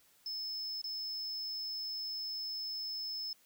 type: tone with dropouts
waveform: triangle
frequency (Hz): 5230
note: E8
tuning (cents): -15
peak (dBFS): -36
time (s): 0.26-3.33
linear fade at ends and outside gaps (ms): 2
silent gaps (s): 0.816-0.841
effects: white hiss -67 dBFS RMS until 3.45 s